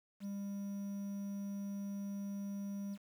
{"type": "tone with quantisation", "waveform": "triangle", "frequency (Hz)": 200, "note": "G3", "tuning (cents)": 35, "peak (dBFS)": -37, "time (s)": [0.2, 2.98], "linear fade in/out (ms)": 50, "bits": 10, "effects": []}